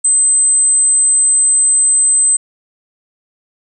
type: tone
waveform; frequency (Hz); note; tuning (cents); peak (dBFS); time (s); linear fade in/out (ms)
sine; 8170; C9; -42; -8; 0.04-2.37; 10
effects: none